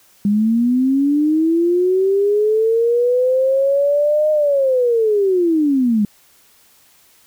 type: linear two-way sweep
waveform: sine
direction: up then down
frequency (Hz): 200 to 616 to 200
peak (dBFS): -12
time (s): 0.25-6.05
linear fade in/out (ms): 2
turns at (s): 4.31
effects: white hiss -52 dBFS RMS until 7.26 s